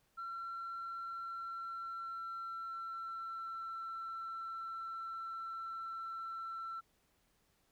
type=tone with pitch glide; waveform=sine; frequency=1358 to 1342.4 Hz; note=F6 to E6; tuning=-49 to +31 cents; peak=-39 dBFS; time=0.17-6.81 s; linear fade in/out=20 ms; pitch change=-20 cents; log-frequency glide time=1.04-3.7 s; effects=tanh soft clip ceiling -38 dBFS + pink hiss -75 dBFS RMS until 7.71 s